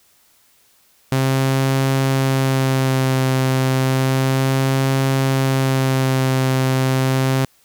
sawtooth tone with vibrato, 132.7 Hz, C3, 25 cents sharp, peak -11 dBFS, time 1.12-7.45 s, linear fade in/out 2 ms, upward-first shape sine, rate 0.32 Hz, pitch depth 21 cents each way, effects white hiss -56 dBFS RMS until 7.64 s

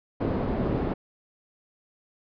white low-pass noise, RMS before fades -27 dBFS, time 0.2-0.94 s, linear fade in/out 10 ms, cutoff 400 Hz, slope 12 dB/octave, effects resampled to 11025 Hz

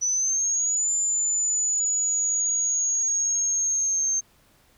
sine exponential two-way sweep, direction up then down, 5920 to 7130 to 6330 Hz, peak -21 dBFS, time 0.01-4.21 s, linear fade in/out 20 ms, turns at 0.92 s, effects pink hiss -60 dBFS RMS until 4.77 s

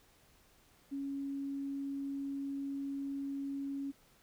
sine tone, 277.2 Hz, C#4, in tune, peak -36 dBFS, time 0.91-3.92 s, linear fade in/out 20 ms, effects pink hiss -66 dBFS RMS until 4.22 s

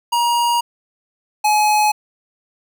square tone pair in turn, 949 / 845.5 Hz, A#5 / G#5, +31 / +31 cents, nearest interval major second, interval 200 cents, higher first, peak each -15 / -13 dBFS, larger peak second, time 0.12-0.61 / 1.44-1.92 s, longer first, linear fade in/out 10 ms, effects none

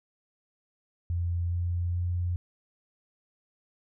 sine tone with pitch steps, 86.4 / 87.3 / 88.22 Hz, F2 / F2 / F2, -18 / 0 / +18 cents, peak -26 dBFS, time 1.1-2.36 s, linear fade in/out 0 ms, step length 420 ms, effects none

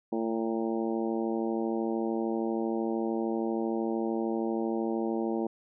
harmonic tone with a mistuned harmonic, 113 Hz, A2, 47 cents sharp, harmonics 2 / 3 / 4 / 5 / 6 / 7 / 8, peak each -32 / -31 / -36 / -39 / -43 / -40 / -45 dBFS, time 0.12-5.47 s, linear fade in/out 5 ms, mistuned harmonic 8, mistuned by +39 cents, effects none

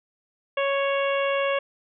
harmonic tone, 554.4 Hz, C#5, in tune, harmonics 1 / 2 / 3 / 4 / 5 / 6, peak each -23 / -29 / -33 / -33 / -32 / -39 dBFS, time 0.57-1.59 s, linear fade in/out 5 ms, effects none

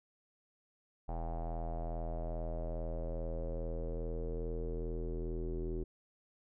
square tone with low-pass filter sweep, 41.2 Hz, E1, in tune, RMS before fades -38 dBFS, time 1.08-5.84 s, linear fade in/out 10 ms, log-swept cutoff 770 to 370 Hz, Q 6, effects none

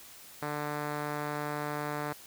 5% pulse tone with low-pass filter, 148.1 Hz, D3, 15 cents sharp, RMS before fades -35 dBFS, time 0.42-2.13 s, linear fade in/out 5 ms, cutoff 2600 Hz, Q 0.51, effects white hiss -51 dBFS RMS until 2.26 s

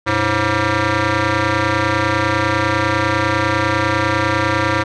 10% pulse ring-modulated tone, 210 Hz, G#3, 19 cents sharp, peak -3 dBFS, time 0.06-4.84 s, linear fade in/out 20 ms, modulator 750 Hz, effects low-pass 4000 Hz 12 dB/octave

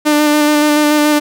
sawtooth tone with vibrato, 298.6 Hz, D4, 29 cents sharp, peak -5 dBFS, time 0.05-1.2 s, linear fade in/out 20 ms, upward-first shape square, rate 7 Hz, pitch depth 14 cents each way, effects none

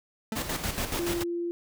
40% pulse tone with exponential decay, 220 Hz, A3, in tune, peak -26 dBFS, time 0.32-0.45 s, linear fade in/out 2 ms, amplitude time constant 28 ms
pink noise with tremolo, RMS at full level -30 dBFS, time 0.35-1.24 s, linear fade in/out 20 ms, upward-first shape square, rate 7 Hz, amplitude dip 55%
sine tone, 344.4 Hz, F4, 24 cents flat, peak -28 dBFS, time 0.99-1.51 s, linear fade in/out 0 ms
effects none

